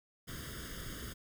pink noise with comb filter, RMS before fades -44 dBFS, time 0.27-1.14 s, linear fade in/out 20 ms, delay 0.6 ms, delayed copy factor +1, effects none

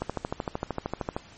click train, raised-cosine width 1 ms, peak -14 dBFS, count 16, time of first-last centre 0.02-1.165 s, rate 13.1 Hz, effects pink hiss -51 dBFS RMS until 1.37 s + MP3 32 kbps

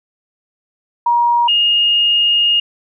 sine tone pair in turn, 950 / 2847 Hz, A#5 / F7, +33 / +33 cents, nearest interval octave + perfect fifth, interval 1900 cents, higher second, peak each -10 dBFS, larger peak neither, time 1.06-1.48 / 1.48-2.6 s, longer second, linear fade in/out 5 ms, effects none

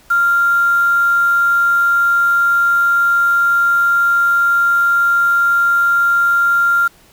sine tone with quantisation, 1391 Hz, F6, 7 cents flat, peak -10 dBFS, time 0.1-6.88 s, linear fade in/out 10 ms, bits 5, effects pink hiss -48 dBFS RMS until 7.12 s

